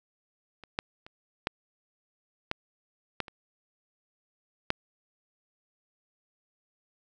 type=clicks; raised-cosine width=0.3 ms; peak=-30 / -12 / -30 / -11 / -13 / -13 / -27 / -9 dBFS; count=8; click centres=0.637 / 0.789 / 1.065 / 1.471 / 2.514 / 3.203 / 3.282 / 4.704 s; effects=none